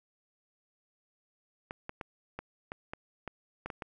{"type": "clicks", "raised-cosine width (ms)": 0.5, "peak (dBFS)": -23, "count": 10, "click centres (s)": [1.709, 1.894, 2.012, 2.39, 2.719, 2.935, 3.277, 3.66, 3.702, 3.822], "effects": []}